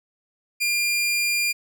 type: tone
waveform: sawtooth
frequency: 2400 Hz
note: D7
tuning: 37 cents sharp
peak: -17 dBFS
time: 0.6-1.53 s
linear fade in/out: 20 ms
effects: none